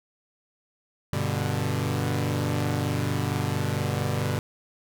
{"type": "chord", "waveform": "sawtooth", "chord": "G major", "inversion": "none", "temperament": "equal with one note detuned", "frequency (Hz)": [98, 122.62, 146.83], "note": ["G2", "B2", "D3"], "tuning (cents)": [0, -12, 0], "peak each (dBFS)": -25, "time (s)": [1.13, 4.39], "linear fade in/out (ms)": 0, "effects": []}